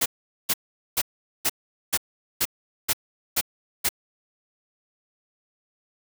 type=noise bursts; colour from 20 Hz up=white; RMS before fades=-22 dBFS; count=9; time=0.01-3.891 s; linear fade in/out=10 ms; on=49 ms; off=430 ms; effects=none